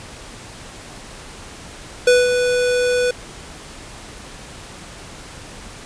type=tone with ADSR envelope; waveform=square; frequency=493.9 Hz; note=B4; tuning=in tune; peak=-9 dBFS; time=2.07-3.11 s; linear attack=5 ms; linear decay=200 ms; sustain=-7 dB; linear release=4 ms; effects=pink hiss -37 dBFS RMS until 5.85 s + resampled to 22050 Hz